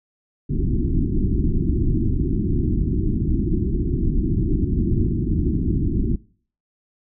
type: low-pass noise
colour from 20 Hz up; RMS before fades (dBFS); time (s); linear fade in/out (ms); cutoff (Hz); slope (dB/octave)
pink; -20; 0.49-6.16; 10; 370; 96
effects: noise-tail reverb RT60 0.5 s tail -23 dB re dry